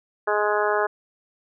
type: harmonic tone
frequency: 209.1 Hz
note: G#3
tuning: 12 cents sharp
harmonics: 2 / 3 / 4 / 5 / 6 / 7 / 8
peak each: -24 / -26 / -27 / -28 / -29 / -29 / -30 dBFS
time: 0.27-0.87 s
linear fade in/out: 10 ms
effects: none